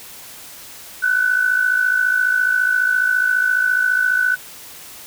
sine tone with amplitude modulation, 1498 Hz, F#6, 21 cents sharp, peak -11 dBFS, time 1.02-4.36 s, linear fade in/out 20 ms, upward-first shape sine, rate 54.6 Hz, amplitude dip 65%, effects white hiss -38 dBFS RMS until 5.06 s

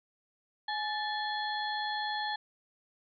harmonic tone with a mistuned harmonic, 844 Hz, G#5, 28 cents sharp, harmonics 1 / 2 / 4 / 5, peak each -34 / -37 / -40 / -41 dBFS, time 0.68-2.36 s, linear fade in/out 5 ms, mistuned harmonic 2, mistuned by +73 cents, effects none

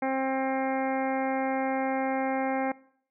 harmonic tone, 265.5 Hz, C4, 25 cents sharp, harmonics 1 / 2 / 3 / 4 / 5 / 6 / 7 / 8 / 9, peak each -30 / -31 / -30 / -40 / -43 / -41 / -44 / -39 / -49 dBFS, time 0.02-2.72 s, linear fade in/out 5 ms, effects noise-tail reverb RT60 0.6 s tail -21 dB re dry

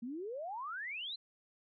sine exponential sweep, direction up, 224.4 to 4186 Hz, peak -39 dBFS, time 0.02-1.16 s, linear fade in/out 10 ms, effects none

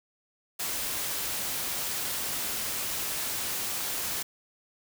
white noise, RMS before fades -32 dBFS, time 0.59-4.23 s, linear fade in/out 10 ms, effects none

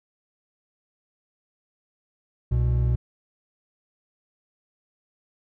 triangle tone pair together, 64.4 / 121.57 Hz, C2 / B2, -27 / -27 cents, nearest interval major seventh, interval 1100 cents, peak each -20 dBFS, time 2.51-2.96 s, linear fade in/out 10 ms, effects none

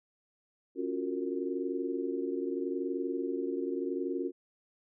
sine chord, Gb major seventh, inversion second, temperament equal with one note detuned, 277.2 / 349.2 / 370 / 459.7 Hz, Db4 / F4 / Gb4 / Bb4, 0 / 0 / 0 / -24 cents, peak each -36 / -36 / -36 / -39 dBFS, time 0.75-4.32 s, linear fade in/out 50 ms, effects none

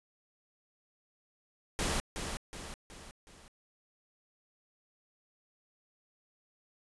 pink noise with echo, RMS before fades -32 dBFS, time 1.79-2 s, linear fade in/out 0 ms, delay 370 ms, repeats 4, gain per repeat -6 dB, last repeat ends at 3.48 s, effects resampled to 24000 Hz

